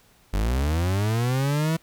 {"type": "linear sweep", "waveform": "40% pulse", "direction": "up", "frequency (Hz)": [46.25, 164.81], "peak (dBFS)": -20, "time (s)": [0.33, 1.77], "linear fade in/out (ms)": 10, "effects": ["pink hiss -58 dBFS RMS until 1.82 s"]}